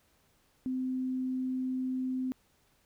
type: tone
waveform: sine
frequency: 257.7 Hz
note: C4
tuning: 26 cents flat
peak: -30 dBFS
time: 0.66-2.32 s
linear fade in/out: 0 ms
effects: pink hiss -69 dBFS RMS until 2.85 s